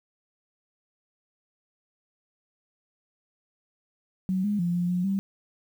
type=tone with pitch steps; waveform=sine; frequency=187.2 / 206.7 / 173.7 / 175.9 / 179.2 / 195.1 Hz; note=F#3 / G#3 / F3 / F3 / F3 / G3; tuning=+20 / -8 / -9 / +13 / +45 / -8 cents; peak=-23 dBFS; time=4.29-5.19 s; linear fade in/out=0 ms; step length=150 ms; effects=9-bit